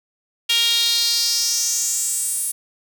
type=tone with high-pass filter sweep; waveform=sawtooth; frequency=466.2 Hz; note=A#4; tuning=in tune; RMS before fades=-20 dBFS; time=0.49-2.52 s; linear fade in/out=10 ms; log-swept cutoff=3100 to 10000 Hz; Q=4.3; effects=none